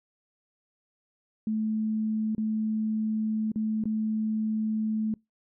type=tone with dropouts; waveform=sine; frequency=217.5 Hz; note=A3; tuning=20 cents flat; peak=-25 dBFS; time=1.47-5.14 s; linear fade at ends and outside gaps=2 ms; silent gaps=2.35-2.38 / 3.518-3.558 / 3.839-3.855 s; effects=noise-tail reverb RT60 0.2 s tail -26 dB re dry